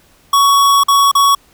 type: tone with dropouts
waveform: square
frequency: 1119 Hz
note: C#6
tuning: 16 cents sharp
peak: -8 dBFS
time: 0.33-1.35 s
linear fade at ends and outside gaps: 5 ms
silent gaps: 0.836-0.883 / 1.115-1.151 s
effects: pink hiss -50 dBFS RMS until 1.53 s